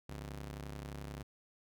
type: ring-modulated tone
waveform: sawtooth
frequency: 103.3 Hz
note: G#2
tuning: 9 cents flat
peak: -36 dBFS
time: 0.09-1.23 s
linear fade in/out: 5 ms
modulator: 36 Hz
effects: none